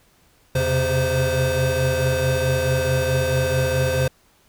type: tone cluster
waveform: square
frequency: 84.3 / 130.4 / 135 / 518 Hz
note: E2 / C3 / C#3 / C5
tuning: +39 / -5 / -45 / -17 cents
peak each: -27 / -26 / -25 / -22 dBFS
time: 0.55-4.08 s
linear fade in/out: 5 ms
effects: pink hiss -58 dBFS RMS until 4.48 s